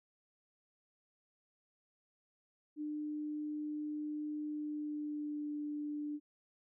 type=tone with pitch glide; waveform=sine; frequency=300.4 to 296.1 Hz; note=D4 to D4; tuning=+39 to +14 cents; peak=-37 dBFS; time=2.76-6.2 s; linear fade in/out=50 ms; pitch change=-25 cents; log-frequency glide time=4.52-5.52 s; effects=none